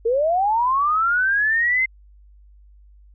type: linear sweep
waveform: sine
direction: up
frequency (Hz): 440 to 2093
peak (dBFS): -16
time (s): 0.05-1.86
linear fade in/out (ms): 10
effects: added 50 Hz sine -46 dBFS peak until 3.14 s